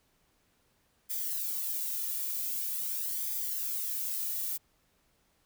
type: noise with flanger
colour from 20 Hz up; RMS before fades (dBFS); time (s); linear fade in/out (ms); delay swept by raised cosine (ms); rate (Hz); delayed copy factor
violet; -34; 1.09-4.58; 20; 0.72 to 1.92; 0.45; -0.55
effects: pink hiss -71 dBFS RMS until 5.45 s